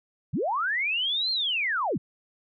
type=linear two-way sweep; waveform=sine; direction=up then down; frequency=96.9 to 4250 to 96.9 Hz; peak=-24 dBFS; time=0.33-1.98 s; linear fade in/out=10 ms; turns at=1.31 s; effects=none